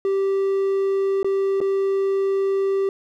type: tone with dropouts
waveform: triangle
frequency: 390.3 Hz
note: G4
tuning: 8 cents flat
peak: -16 dBFS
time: 0.05-2.89 s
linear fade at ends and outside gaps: 1 ms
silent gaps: 1.23-1.245 / 1.604-1.613 s
effects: none